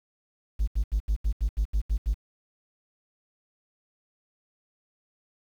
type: tone bursts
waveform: triangle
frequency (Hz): 51.6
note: G#1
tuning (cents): -10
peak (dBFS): -18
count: 10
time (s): 0.59-2.143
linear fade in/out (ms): 20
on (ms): 86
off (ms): 77
effects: tanh soft clip ceiling -17 dBFS + 9-bit